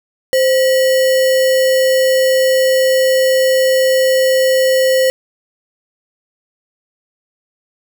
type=tone with sample-and-hold; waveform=sine; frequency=522 Hz; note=C5; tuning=4 cents flat; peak=-9 dBFS; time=0.33-5.1 s; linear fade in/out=0 ms; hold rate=2450 Hz; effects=none